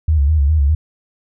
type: tone with vibrato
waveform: sine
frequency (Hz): 74.1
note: D2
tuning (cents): +16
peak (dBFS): -10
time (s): 0.08-0.75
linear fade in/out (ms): 5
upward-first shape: square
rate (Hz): 4.9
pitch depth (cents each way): 98
effects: none